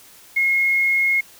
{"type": "tone with quantisation", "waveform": "sine", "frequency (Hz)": 2158, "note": "C#7", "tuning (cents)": -47, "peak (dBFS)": -15, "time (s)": [0.36, 1.21], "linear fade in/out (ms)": 10, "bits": 7, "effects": ["white hiss -47 dBFS RMS until 1.39 s"]}